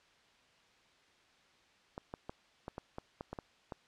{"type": "clicks", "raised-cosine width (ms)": 1, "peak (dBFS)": -27, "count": 10, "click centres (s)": [1.979, 2.139, 2.295, 2.681, 2.781, 2.984, 3.209, 3.33, 3.388, 3.722], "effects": ["white hiss -66 dBFS RMS until 3.87 s", "low-pass 4000 Hz 12 dB/octave"]}